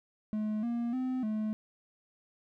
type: tone with pitch steps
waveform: triangle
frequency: 213.8 / 236.2 / 256.6 / 215.4 Hz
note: A3 / A#3 / C4 / A3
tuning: -49 / +23 / -34 / -37 cents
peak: -28 dBFS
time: 0.33-1.53 s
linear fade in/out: 0 ms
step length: 300 ms
effects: none